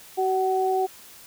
sine tone pair together, 378.7 / 751.7 Hz, F#4 / F#5, +40 / +27 cents, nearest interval octave, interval 1187 cents, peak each -23 dBFS, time 0.17-0.87 s, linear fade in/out 20 ms, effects white hiss -47 dBFS RMS until 1.26 s

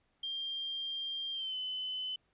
sine tone with pitch glide, 3189 to 3029 Hz, G7 to F#7, +29 to +40 cents, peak -35 dBFS, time 0.23-2.16 s, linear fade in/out 5 ms, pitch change -89 cents, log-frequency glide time 1.33-1.56 s, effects pink hiss -75 dBFS RMS until 2.33 s + resampled to 8000 Hz

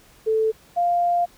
sine tone pair in turn, 440 / 698.5 Hz, A4 / F5, 0 / 0 cents, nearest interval minor sixth, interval 800 cents, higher second, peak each -17 dBFS, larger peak neither, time 0.26-0.52 / 0.76-1.26 s, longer second, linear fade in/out 20 ms, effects pink hiss -53 dBFS RMS until 1.37 s

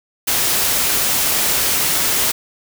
white noise, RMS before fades -17 dBFS, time 0.27-2.32 s, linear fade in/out 10 ms, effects none

